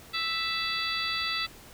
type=harmonic tone with a mistuned harmonic; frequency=659.3 Hz; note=E5; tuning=in tune; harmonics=2 / 3 / 4 / 5 / 6 / 7; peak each=-35 / -35 / -35 / -35 / -35 / -35 dBFS; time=0.13-1.47 s; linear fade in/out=20 ms; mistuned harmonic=5; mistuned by=+76 cents; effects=pink hiss -50 dBFS RMS until 1.73 s